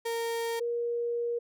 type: tone pair in turn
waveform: 35% pulse / sine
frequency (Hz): 462.2 / 473.3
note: A#4 / A#4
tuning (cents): -15 / +26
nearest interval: unison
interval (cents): 41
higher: second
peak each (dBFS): -28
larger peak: neither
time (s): 0.05-0.6 / 0.6-1.39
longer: second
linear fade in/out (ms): 10
effects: none